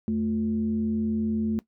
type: tone with frequency modulation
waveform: sine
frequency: 220 Hz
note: A3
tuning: in tune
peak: -23 dBFS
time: 0.08-1.59 s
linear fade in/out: 0 ms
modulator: 136 Hz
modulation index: 0.45
effects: noise-tail reverb RT60 0.1 s tail -18 dB re dry